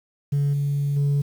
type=tone with level steps; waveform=sine; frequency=142.5 Hz; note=C#3; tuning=48 cents sharp; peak=-16 / -19 / -15 dBFS; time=0.32-1.22 s; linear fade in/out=10 ms; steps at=0.53 / 0.96 s; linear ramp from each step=10 ms; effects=tanh soft clip ceiling -17 dBFS + 8-bit